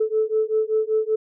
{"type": "beating tone pair", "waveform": "sine", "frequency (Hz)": [433.7, 438.9], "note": ["A4", "A4"], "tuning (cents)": [-25, -4], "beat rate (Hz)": 5.2, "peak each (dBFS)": -21, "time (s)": [0, 1.16], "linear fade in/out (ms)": 10, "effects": ["tanh soft clip ceiling -11 dBFS"]}